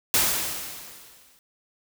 white noise with exponential decay, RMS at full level -19 dBFS, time 0.14-1.39 s, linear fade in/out 1 ms, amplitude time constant 270 ms, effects none

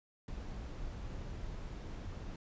brown noise, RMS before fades -43 dBFS, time 0.28-2.36 s, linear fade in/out 2 ms, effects resampled to 16000 Hz

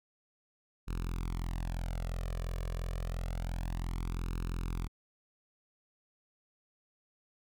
sawtooth tone with flanger, 42.9 Hz, F1, 30 cents flat, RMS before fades -36 dBFS, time 0.87-4.88 s, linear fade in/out 20 ms, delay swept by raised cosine 0.75 to 1.75 ms, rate 0.28 Hz, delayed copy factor +0.9, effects none

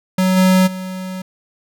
square tone with level steps, 186.2 Hz, F#3, 11 cents sharp, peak -13 / -10 / -25 dBFS, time 0.18-1.22 s, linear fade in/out 5 ms, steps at 0.36 / 0.66 s, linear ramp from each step 20 ms, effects none

